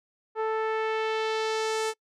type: tone with low-pass filter sweep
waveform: sawtooth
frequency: 440 Hz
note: A4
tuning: in tune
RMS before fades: -28 dBFS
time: 0.35-1.94 s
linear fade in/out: 50 ms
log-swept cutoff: 1200 to 8900 Hz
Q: 1.2
effects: noise-tail reverb RT60 0.1 s tail -26 dB re dry